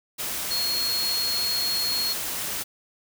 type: tone in noise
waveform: sine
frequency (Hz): 4303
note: C8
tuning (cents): +48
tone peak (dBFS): -24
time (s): 0.5-2.14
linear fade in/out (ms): 20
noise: white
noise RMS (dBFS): -30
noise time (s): 0.18-2.64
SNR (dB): +3
effects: none